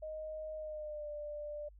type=tone with pitch glide; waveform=sine; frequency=622.3 to 592.8 Hz; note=D#5 to D5; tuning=0 to +16 cents; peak=-40 dBFS; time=0.02-1.69 s; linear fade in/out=10 ms; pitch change=-84 cents; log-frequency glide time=0.56-1.09 s; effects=added 50 Hz sine -55 dBFS peak until 1.79 s